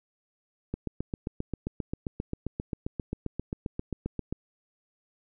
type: click train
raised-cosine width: 3 ms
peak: -18 dBFS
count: 28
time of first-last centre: 0.74-4.326 s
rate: 7.53 Hz
effects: none